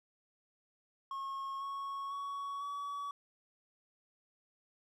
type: tone with pitch steps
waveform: triangle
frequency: 1087 / 1103.4 / 1120.1 / 1137.1 Hz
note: C#6 / C#6 / C#6 / C#6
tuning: -34 / -8 / +18 / +44 cents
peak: -36 dBFS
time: 1.11-3.11 s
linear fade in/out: 2 ms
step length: 500 ms
effects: none